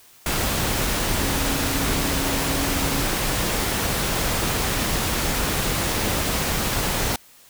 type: tone in noise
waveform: sine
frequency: 275.4 Hz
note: C#4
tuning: 11 cents flat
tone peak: -29 dBFS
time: 1.19-3.01 s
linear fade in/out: 2 ms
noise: pink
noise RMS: -23 dBFS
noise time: 0.26-7.16 s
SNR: -9 dB
effects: white hiss -51 dBFS RMS until 7.49 s